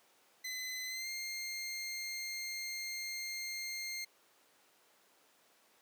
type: tone with pitch glide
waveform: 20% pulse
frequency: 2028 to 2114 Hz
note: B6 to C7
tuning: +45 to +17 cents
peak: -34 dBFS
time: 0.44-4.05 s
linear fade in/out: 10 ms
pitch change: +72 cents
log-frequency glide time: 0.87-1.1 s
effects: pink hiss -67 dBFS RMS until 5.81 s + high-pass 400 Hz 12 dB/octave